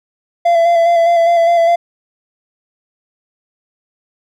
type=tone with vibrato; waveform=triangle; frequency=679 Hz; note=F5; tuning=49 cents flat; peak=-6 dBFS; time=0.45-1.76 s; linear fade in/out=10 ms; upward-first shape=square; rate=4.9 Hz; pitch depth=22 cents each way; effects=none